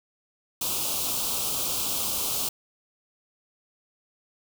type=band-stop noise; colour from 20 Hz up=white; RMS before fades=-28 dBFS; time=0.61-2.49 s; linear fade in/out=5 ms; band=1300 to 2600 Hz; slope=48 dB/octave; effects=none